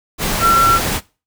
sine tone in noise, 1354 Hz, E6, 46 cents sharp, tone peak -9 dBFS, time 0.4-0.8 s, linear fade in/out 50 ms, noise pink, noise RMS -19 dBFS, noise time 0.18-1.01 s, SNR +7 dB, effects noise-tail reverb RT60 0.3 s tail -20 dB re dry

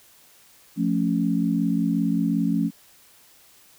sine chord, F augmented, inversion none, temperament equal, 174.61 / 220 / 277.2 Hz, F3 / A3 / C#4, 0 / 0 / 0 cents, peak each -24 dBFS, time 0.76-2.71 s, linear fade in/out 50 ms, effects white hiss -54 dBFS RMS until 3.78 s

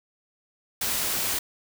white noise, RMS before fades -27 dBFS, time 0.81-1.39 s, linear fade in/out 5 ms, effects none

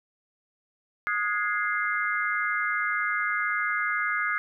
sine chord, Ab dominant seventh, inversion second, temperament equal with one note detuned, 1244.5 / 1445.3 / 1661.2 / 2093 Hz, Eb6 / Gb6 / Ab6 / C7, 0 / -41 / 0 / 0 cents, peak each -30 dBFS, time 1.07-4.38 s, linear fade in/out 0 ms, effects none

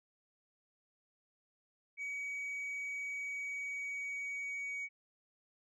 sine tone with pitch glide, 2264 to 2251 Hz, C#7 to C#7, +36 to +26 cents, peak -35 dBFS, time 1.97-4.89 s, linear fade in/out 50 ms, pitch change -10 cents, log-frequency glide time 3.15-4.77 s, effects tanh soft clip ceiling -37 dBFS

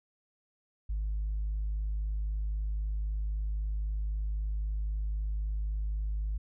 sine tone, 51.91 Hz, G#1, in tune, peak -28 dBFS, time 0.89-6.38 s, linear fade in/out 10 ms, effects tanh soft clip ceiling -27 dBFS

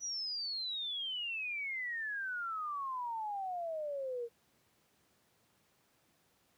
sine exponential sweep, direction down, 5940 to 460 Hz, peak -36 dBFS, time 0-4.29 s, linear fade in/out 50 ms, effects pink hiss -72 dBFS RMS until 6.57 s + high-pass 100 Hz 12 dB/octave

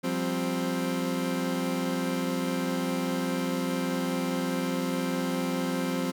30% pulse chord, F suspended second, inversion none, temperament equal with one note detuned, 176.03 / 196 / 261.6 Hz, F3 / G3 / C4, +14 / 0 / 0 cents, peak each -29 / -32 / -27 dBFS, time 0.03-6.12 s, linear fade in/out 20 ms, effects none

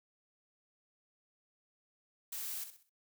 blue noise with echo, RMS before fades -41 dBFS, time 2.32-2.64 s, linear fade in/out 5 ms, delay 64 ms, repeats 4, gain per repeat -9 dB, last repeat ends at 2.896 s, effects noise-tail reverb RT60 0.2 s tail -25 dB re dry

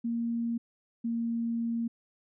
sine tone pair in turn, 233.1 / 231.8 Hz, A#3 / A#3, 0 / -10 cents, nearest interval unison, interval 10 cents, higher first, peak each -28 dBFS, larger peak neither, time 0.04-0.58 / 1.04-1.88 s, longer second, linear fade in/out 10 ms, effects none

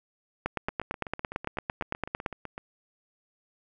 two click trains, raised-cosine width 0.5 ms, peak -13 / -22 dBFS, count 17 / 16, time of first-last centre 0.46-2.262 / 0.69-2.579 s, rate 8.88 / 7.94 Hz, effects none

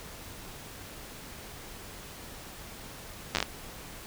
slowing click train, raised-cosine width 0.2 ms, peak -9 dBFS, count 6, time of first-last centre 3.35-3.427 s, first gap 9 ms, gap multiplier 1.27, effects pink hiss -45 dBFS RMS until 4.06 s

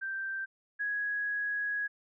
sine tone pair in turn, 1568 / 1664.7 Hz, G6 / G#6, 0 / +4 cents, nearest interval minor second, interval 104 cents, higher second, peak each -33 / -30 dBFS, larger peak second, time 0.01-0.46 / 0.79-1.88 s, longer second, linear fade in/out 20 ms, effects none

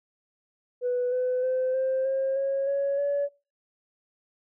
sine tone with pitch steps, 493.9 / 504 / 514.3 / 524.8 / 535.5 / 546.4 / 557.6 / 569 Hz, B4 / B4 / C5 / C5 / C5 / C#5 / C#5 / C#5, 0 / +35 / -30 / +5 / +40 / -25 / +10 / +45 cents, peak -22 dBFS, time 0.81-3.29 s, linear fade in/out 50 ms, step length 310 ms, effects noise-tail reverb RT60 0.3 s tail -22 dB re dry + tanh soft clip ceiling -20 dBFS

